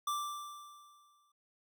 square tone with exponential decay, 1174.7 Hz, D6, in tune, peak -32 dBFS, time 0.07-1.32 s, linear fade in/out 5 ms, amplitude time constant 270 ms, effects none

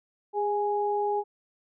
sine tone pair together, 409.6 / 830.6 Hz, G#4 / G#5, -24 / 0 cents, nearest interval octave, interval 1224 cents, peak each -27 dBFS, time 0.33-1.24 s, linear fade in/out 50 ms, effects none

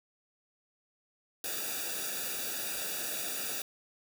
white noise with comb filter, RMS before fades -36 dBFS, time 1.44-3.62 s, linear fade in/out 2 ms, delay 0.95 ms, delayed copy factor -1, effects none

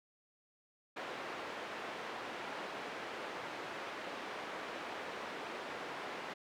pink band-pass noise, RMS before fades -44 dBFS, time 0.96-6.34 s, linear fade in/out 10 ms, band 390 to 2500 Hz, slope 12 dB/octave, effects none

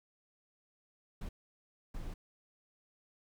brown noise bursts at uneven times, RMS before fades -41 dBFS, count 2, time 1.21-1.29 / 1.94-2.14 s, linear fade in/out 5 ms, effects none

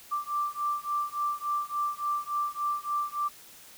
sine beating tone pair, 1174.7 / 1178.2 Hz, D6 / D6, 0 / +5 cents, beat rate 3.5 Hz, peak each -31 dBFS, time 0.11-3.29 s, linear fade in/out 20 ms, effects white hiss -51 dBFS RMS until 3.77 s

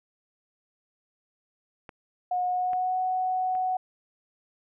clicks, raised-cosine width 0.5 ms, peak -27 / -27 / -33 dBFS, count 3, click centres 1.892 / 2.733 / 3.552 s
sine tone with pitch glide, 724 to 742.2 Hz, F#5 to F#5, -38 to +5 cents, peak -24 dBFS, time 2.31-3.77 s, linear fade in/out 5 ms, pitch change +43 cents, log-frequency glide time 2.46-2.98 s
effects none

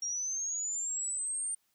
sine linear sweep, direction up, 5600 to 8870 Hz, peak -32 dBFS, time 0.02-1.55 s, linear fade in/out 5 ms, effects white hiss -75 dBFS RMS until 1.74 s

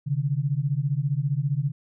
sine beating tone pair, 134 / 149 Hz, C3 / D3, +42 / +25 cents, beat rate 15 Hz, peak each -25 dBFS, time 0.06-1.72 s, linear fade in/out 20 ms, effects none

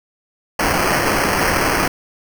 violet noise with sample-and-hold, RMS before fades -17 dBFS, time 0.59-1.88 s, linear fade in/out 5 ms, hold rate 3675 Hz, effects none

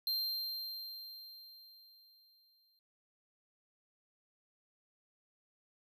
square tone with exponential decay, 4167 Hz, C8, 8 cents flat, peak -32 dBFS, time 0.07-2.79 s, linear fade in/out 1 ms, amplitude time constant 590 ms, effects none

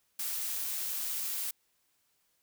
blue noise, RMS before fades -35 dBFS, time 0.19-1.51 s, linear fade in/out 5 ms, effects white hiss -74 dBFS RMS until 2.42 s

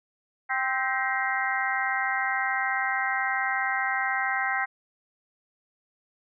harmonic tone with a mistuned harmonic, 261.2 Hz, C4, 3 cents flat, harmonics 3 / 4 / 5 / 6 / 7 / 8, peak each -30 / -35 / -34 / -30 / -30 / -33 dBFS, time 0.49-4.66 s, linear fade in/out 20 ms, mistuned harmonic 7, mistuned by +69 cents, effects none

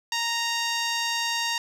10% pulse tone with low-pass filter, 930 Hz, A#5, 4 cents flat, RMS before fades -27 dBFS, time 0.12-1.58 s, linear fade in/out 2 ms, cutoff 8700 Hz, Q 1.2, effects none

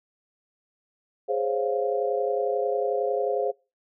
sine chord, Db major seventh, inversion second, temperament equal, 415.3 / 523.3 / 554.4 / 698.5 Hz, Ab4 / C5 / Db5 / F5, 0 / 0 / 0 / 0 cents, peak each -27 / -27 / -32 / -30 dBFS, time 1.28-3.52 s, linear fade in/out 20 ms, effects noise-tail reverb RT60 0.3 s tail -25 dB re dry

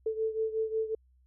sine beating tone pair, 440 / 445.5 Hz, A4 / A4, 0 / +22 cents, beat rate 5.5 Hz, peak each -30 / -34 dBFS, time 0.06-0.95 s, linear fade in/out 5 ms, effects added 63 Hz sine -61 dBFS peak until 1.26 s

